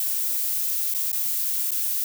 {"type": "noise with dropouts", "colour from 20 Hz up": "violet", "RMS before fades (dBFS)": -25, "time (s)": [0, 2.04], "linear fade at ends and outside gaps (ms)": 2, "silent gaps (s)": [[0.94, 0.947], [1.118, 1.128], [1.708, 1.716]], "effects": []}